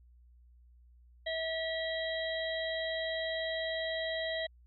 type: harmonic tone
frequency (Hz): 647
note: E5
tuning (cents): -32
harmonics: 1 / 3 / 5 / 6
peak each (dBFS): -35 / -38 / -42 / -42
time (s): 1.26-4.47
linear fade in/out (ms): 10
effects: added 60 Hz sine -57 dBFS peak until 4.66 s